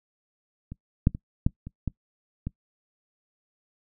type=clicks; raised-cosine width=5 ms; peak=-25 / -6 / -21 / -8 / -25 / -15 / -18 dBFS; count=7; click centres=0.72 / 1.071 / 1.149 / 1.465 / 1.67 / 1.877 / 2.47 s; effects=noise-tail reverb RT60 0.1 s tail -22 dB re dry